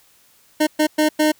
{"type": "tone bursts at uneven times", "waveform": "25% pulse", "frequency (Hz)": 306.4, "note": "D#4", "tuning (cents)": -27, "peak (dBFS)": -10, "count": 4, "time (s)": [[0.6, 0.67], [0.79, 0.87], [0.98, 1.09], [1.19, 1.32]], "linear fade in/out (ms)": 10, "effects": ["white hiss -55 dBFS RMS until 1.39 s"]}